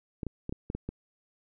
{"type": "clicks", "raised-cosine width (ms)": 3, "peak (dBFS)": -21, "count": 7, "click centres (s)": [0.232, 0.267, 0.494, 0.525, 0.701, 0.75, 0.89], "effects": []}